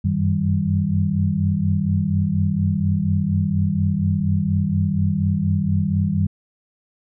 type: tone cluster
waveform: sine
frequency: 92.1 / 96.3 / 157.7 / 194.8 Hz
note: F#2 / G2 / D#3 / G3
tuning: -7 / -30 / +24 / -11 cents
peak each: -24 / -23 / -22 / -21 dBFS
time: 0.04-6.27 s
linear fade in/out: 10 ms
effects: none